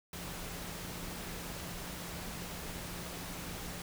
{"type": "tone in noise", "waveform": "sine", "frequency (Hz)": 174.61, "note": "F3", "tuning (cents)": 0, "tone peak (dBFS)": -48, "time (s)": [0.13, 3.82], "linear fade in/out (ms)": 2, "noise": "pink", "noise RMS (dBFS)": -43, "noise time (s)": [0.13, 3.82], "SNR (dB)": -8, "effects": []}